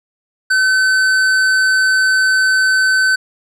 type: tone with hard clipping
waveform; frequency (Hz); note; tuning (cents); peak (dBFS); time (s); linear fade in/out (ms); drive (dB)
triangle; 1525; G6; -48; -12; 0.5-3.16; 10; 14
effects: none

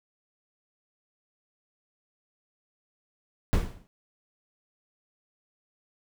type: noise with exponential decay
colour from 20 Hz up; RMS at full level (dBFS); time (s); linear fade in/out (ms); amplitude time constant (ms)
brown; -20; 3.53-3.87; 0; 72
effects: none

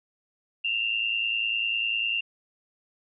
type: tone pair together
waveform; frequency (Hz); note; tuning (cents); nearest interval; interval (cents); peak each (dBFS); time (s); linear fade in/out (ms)
sine; 2684 / 2794; E7 / F7; +31 / 0; minor second; 69; -29 / -26; 0.64-2.21; 10
effects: none

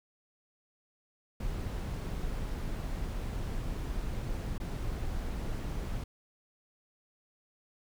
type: noise with dropouts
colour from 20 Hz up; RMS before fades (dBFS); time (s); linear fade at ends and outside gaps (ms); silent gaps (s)
brown; -35; 1.4-6.04; 5; 4.581-4.6
effects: none

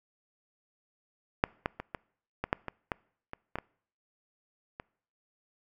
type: clicks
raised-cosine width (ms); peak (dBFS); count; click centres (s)
0.5; -7 / -13 / -21 / -19 / -16 / -10 / -20 / -15 / -24 / -18 / -20 / -24; 12; 1.439 / 1.659 / 1.8 / 1.948 / 2.44 / 2.529 / 2.683 / 2.918 / 3.334 / 3.556 / 3.586 / 4.799
effects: noise-tail reverb RT60 0.6 s tail -25 dB re dry

